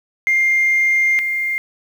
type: tone pair in turn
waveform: sine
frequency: 2109 / 2109 Hz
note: C7 / C7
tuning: +13 / +13 cents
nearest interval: unison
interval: 0 cents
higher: neither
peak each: -11 / -17 dBFS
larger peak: first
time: 0.27-1.19 / 1.19-1.58 s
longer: first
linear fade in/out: 0 ms
effects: tanh soft clip ceiling -9 dBFS + 7-bit